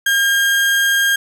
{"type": "tone", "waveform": "35% pulse", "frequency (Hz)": 1613, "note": "G6", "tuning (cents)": 49, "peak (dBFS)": -11, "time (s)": [0.06, 1.16], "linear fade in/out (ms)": 5, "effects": []}